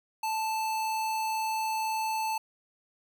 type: tone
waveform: square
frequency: 879 Hz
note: A5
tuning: 2 cents flat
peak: -29 dBFS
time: 0.23-2.38 s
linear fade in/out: 5 ms
effects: 11-bit